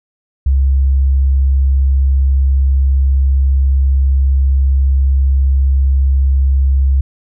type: tone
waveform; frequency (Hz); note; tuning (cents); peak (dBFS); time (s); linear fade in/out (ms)
sine; 67.4; C#2; -48; -8; 0.46-7.01; 5
effects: none